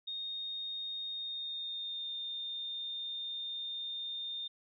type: tone with pitch glide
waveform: sine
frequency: 3700 to 3632 Hz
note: A#7 to A#7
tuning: -14 to -46 cents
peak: -37 dBFS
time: 0.07-4.48 s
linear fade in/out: 10 ms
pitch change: -32 cents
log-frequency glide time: 1.11-2.12 s
effects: none